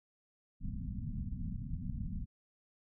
pink low-pass noise, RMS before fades -39 dBFS, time 0.6-2.26 s, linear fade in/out 50 ms, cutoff 250 Hz, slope 96 dB/octave, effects none

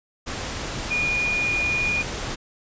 sine tone in noise, 2441 Hz, D#7, 34 cents flat, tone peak -21 dBFS, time 0.9-2.03 s, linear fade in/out 20 ms, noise pink, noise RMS -30 dBFS, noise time 0.26-2.36 s, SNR +6 dB, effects resampled to 16000 Hz

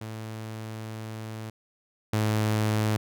sawtooth tone pair in turn, 110 / 107.74 Hz, A2 / A2, 0 / -36 cents, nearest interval unison, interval 36 cents, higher first, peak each -31 / -19 dBFS, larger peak second, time 0.01-1.5 / 2.13-2.97 s, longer first, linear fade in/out 5 ms, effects none

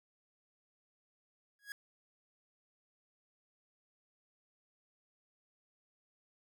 45% pulse tone with exponential growth, 1657 Hz, G#6, 4 cents flat, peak -38 dBFS, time 1.59-1.72 s, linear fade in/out 1 ms, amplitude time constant 27 ms, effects none

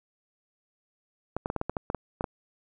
clicks, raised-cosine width 1 ms, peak -15 dBFS, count 11, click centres 1.366 / 1.459 / 1.501 / 1.563 / 1.614 / 1.696 / 1.768 / 1.901 / 1.947 / 2.209 / 2.242 s, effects none

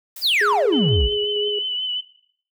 blue noise with exponential decay, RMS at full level -34 dBFS, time 0.16-0.72 s, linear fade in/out 5 ms, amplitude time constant 120 ms
triangle exponential sweep, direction down, 5274 to 45.09 Hz, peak -14 dBFS, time 0.21-1.1 s, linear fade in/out 50 ms
sine tone with tremolo, 415.3 Hz, G#4, in tune, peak -21 dBFS, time 0.41-1.59 s, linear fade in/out 5 ms, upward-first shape square, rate 4.2 Hz, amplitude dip 25%
sine tone with vibrato, 3000 Hz, F#7, 23 cents sharp, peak -22 dBFS, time 0.72-2.01 s, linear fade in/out 10 ms, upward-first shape triangle, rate 5.6 Hz, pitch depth 39 cents each way
effects noise-tail reverb RT60 0.6 s tail -17 dB re dry

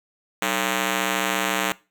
5% pulse ring-modulated tone, 248.5 Hz, B3, 11 cents sharp, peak -7 dBFS, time 0.42-1.72 s, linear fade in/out 0 ms, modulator 57 Hz, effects noise-tail reverb RT60 0.3 s tail -21 dB re dry

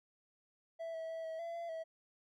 triangle tone with pitch steps, 660 / 649 / 653 / 645 / 674 / 679 / 649 Hz, E5 / E5 / E5 / E5 / E5 / F5 / E5, +2 / -27 / -17 / -38 / +38 / -49 / -27 cents, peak -38 dBFS, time 0.79-1.84 s, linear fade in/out 20 ms, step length 150 ms, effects none

